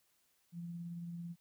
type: tone with tremolo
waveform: sine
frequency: 171.2 Hz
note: F3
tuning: 34 cents flat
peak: -40 dBFS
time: 0.52-1.36 s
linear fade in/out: 50 ms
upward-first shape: triangle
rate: 18 Hz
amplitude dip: 30%
effects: white hiss -75 dBFS RMS until 1.4 s